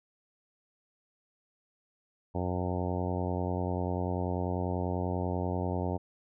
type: harmonic tone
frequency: 90.2 Hz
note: F#2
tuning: 44 cents flat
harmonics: 1 / 2 / 3 / 4 / 5 / 6 / 7 / 8 / 9 / 10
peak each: -33 / -36 / -38 / -39 / -40 / -41 / -41 / -42 / -43 / -43 dBFS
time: 2.34-5.98 s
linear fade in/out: 20 ms
effects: none